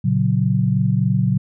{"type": "chord", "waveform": "sine", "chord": "F# major", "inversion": "first", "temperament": "equal with one note detuned", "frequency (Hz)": [116.54, 139.88, 185], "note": ["A#2", "C#3", "F#3"], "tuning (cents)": [0, 16, 0], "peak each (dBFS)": -19, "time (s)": [0.04, 1.38], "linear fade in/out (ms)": 10, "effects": []}